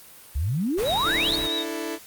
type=exponential sweep; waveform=sine; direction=up; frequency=62.2 to 4580 Hz; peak=-22 dBFS; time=0.35-1.36 s; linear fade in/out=10 ms
type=noise; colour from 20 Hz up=pink; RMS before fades=-32 dBFS; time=0.77-1.48 s; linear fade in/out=20 ms
type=tone with vibrato; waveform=sine; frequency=3794 Hz; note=A#7; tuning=30 cents sharp; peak=-25 dBFS; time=0.84-1.65 s; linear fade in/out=50 ms; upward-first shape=sine; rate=7.4 Hz; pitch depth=33 cents each way
type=chord; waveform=sawtooth; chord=D suspended second; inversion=none; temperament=just; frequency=293.7 / 330.4 / 440.5 Hz; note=D4 / E4 / A4; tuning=0 / +4 / +2 cents; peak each=-31 / -27 / -29 dBFS; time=1.02-1.99 s; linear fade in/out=50 ms
effects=white hiss -47 dBFS RMS until 2.06 s + Opus 32 kbps